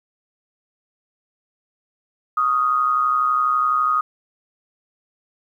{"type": "tone with amplitude modulation", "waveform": "sine", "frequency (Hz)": 1244.5, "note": "D#6", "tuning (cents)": 0, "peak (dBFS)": -13, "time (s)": [2.37, 4.01], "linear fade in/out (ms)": 5, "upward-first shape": "sine", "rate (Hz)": 132, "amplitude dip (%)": 60, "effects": ["9-bit"]}